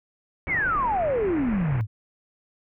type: low-pass noise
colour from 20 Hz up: pink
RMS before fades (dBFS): -34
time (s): 0.47-1.81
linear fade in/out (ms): 0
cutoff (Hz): 2400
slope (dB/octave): 48
type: exponential sweep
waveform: sine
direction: down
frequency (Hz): 2335 to 99.5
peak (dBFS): -21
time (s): 0.47-1.87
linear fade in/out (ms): 50
effects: none